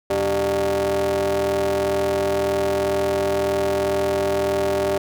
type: ring-modulated tone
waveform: 40% pulse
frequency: 103 Hz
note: G#2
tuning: 14 cents flat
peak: -15 dBFS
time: 0.1-4.98 s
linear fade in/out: 5 ms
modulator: 494 Hz
effects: none